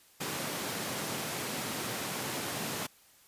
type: high-pass noise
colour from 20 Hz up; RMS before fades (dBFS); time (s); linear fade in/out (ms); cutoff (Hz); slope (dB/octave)
pink; -36; 0.2-2.87; 10; 130; 24
effects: white hiss -61 dBFS RMS until 3.27 s + resampled to 32000 Hz